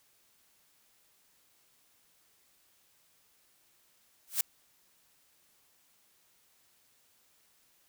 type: noise with exponential growth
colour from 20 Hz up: blue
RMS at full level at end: -23 dBFS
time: 4.27-4.41 s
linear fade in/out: 5 ms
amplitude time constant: 29 ms
effects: white hiss -68 dBFS RMS until 7.88 s